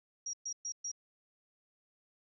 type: tone bursts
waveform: sine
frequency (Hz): 5690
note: F8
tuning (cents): +31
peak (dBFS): -36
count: 4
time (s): 0.26-0.916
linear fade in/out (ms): 5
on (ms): 74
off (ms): 120
effects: none